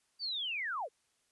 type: linear sweep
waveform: sine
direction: down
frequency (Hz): 4715 to 403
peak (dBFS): -34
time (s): 0.19-0.89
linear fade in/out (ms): 50
effects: white hiss -75 dBFS RMS until 1.31 s + resampled to 24000 Hz